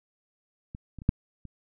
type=clicks; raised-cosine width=5 ms; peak=-26 / -28 / -30 / -8 / -30 dBFS; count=5; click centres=0.749 / 0.987 / 1.019 / 1.091 / 1.453 s; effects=none